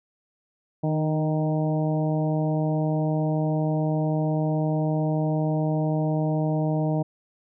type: harmonic tone with a mistuned harmonic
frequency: 155.56 Hz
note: D#3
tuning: in tune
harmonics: 1 / 2 / 3 / 4 / 5 / 6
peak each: -23 / -28 / -34 / -30 / -35 / -40 dBFS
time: 0.83-7.03 s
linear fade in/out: 10 ms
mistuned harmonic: 2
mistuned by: -22 cents
effects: none